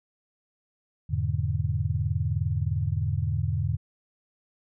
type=chord; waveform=sine; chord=E dominant seventh; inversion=none; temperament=equal with one note detuned; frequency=84.33 / 103.83 / 123.47 / 146.83 Hz; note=E2 / G#2 / B2 / D3; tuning=+40 / 0 / 0 / 0 cents; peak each=-29 / -28 / -32 / -30 dBFS; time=1.09-3.77 s; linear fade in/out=20 ms; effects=none